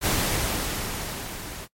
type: noise with level ramp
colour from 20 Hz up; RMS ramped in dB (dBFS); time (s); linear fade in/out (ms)
pink; -22 to -38; 0.01-1.68; 50
effects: noise-tail reverb RT60 0.1 s tail -22 dB re dry + MP3 64 kbps